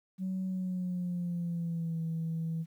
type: tone with pitch glide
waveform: sine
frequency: 187.5 to 163.23 Hz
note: F#3 to E3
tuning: +23 to -17 cents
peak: -30 dBFS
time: 0.18-2.66 s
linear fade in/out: 50 ms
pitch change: -240 cents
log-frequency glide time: 0.46-2.01 s
effects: tanh soft clip ceiling -28 dBFS + 11-bit